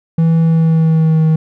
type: tone with pitch glide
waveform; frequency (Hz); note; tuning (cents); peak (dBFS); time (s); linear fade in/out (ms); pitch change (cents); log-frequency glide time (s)
triangle; 163.9 to 158.41; E3 to D#3; -10 to +31; -6; 0.18-1.36; 5; -59; 0.41-1.25
effects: none